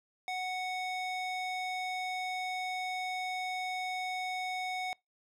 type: tone with band-pass filter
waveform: square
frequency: 740 Hz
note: F#5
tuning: in tune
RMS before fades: -36 dBFS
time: 0.28-4.93 s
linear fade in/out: 0 ms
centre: 2100 Hz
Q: 0.74
effects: noise-tail reverb RT60 0.2 s tail -26 dB re dry